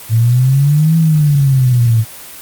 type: exponential two-way sweep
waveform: sine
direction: up then down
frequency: 110 to 164.81 to 110 Hz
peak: -7 dBFS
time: 0.09-2.05 s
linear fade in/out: 50 ms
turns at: 0.97 s
effects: white hiss -32 dBFS RMS until 2.41 s + Opus 24 kbps